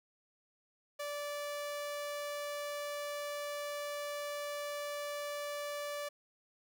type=tone; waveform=sawtooth; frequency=582 Hz; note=D5; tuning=16 cents flat; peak=-34 dBFS; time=0.99-6.09 s; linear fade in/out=10 ms; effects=none

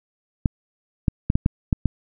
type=clicks; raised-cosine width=5 ms; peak=-5 dBFS; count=7; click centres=0.458 / 1.082 / 1.301 / 1.355 / 1.461 / 1.728 / 1.857 s; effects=none

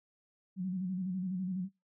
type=tone with vibrato; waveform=sine; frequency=185 Hz; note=F#3; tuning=in tune; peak=-32 dBFS; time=0.56-1.69 s; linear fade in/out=50 ms; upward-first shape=square; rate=12 Hz; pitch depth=50 cents each way; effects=noise-tail reverb RT60 0.2 s tail -21 dB re dry

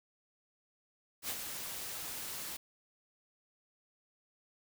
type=noise with ADSR envelope; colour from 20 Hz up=white; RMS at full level=-36 dBFS; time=1.22-2.57 s; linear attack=74 ms; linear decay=53 ms; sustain=-6 dB; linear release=9 ms; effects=none

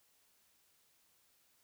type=silence; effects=white hiss -72 dBFS RMS until 1.63 s

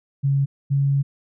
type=tone pair in turn; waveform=sine; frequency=138.59 / 139.25 Hz; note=C#3 / C#3; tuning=0 / +8 cents; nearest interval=unison; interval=8 cents; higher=second; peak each=-16 dBFS; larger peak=neither; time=0.23-0.46 / 0.7-1.03 s; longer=second; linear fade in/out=20 ms; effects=none

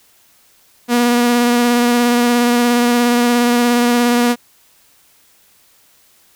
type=tone with vibrato; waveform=sawtooth; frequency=240.7 Hz; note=B3; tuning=44 cents flat; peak=-7 dBFS; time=0.88-4.36 s; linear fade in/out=50 ms; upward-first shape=sine; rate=17 Hz; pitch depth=17 cents each way; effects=white hiss -52 dBFS RMS until 6.35 s

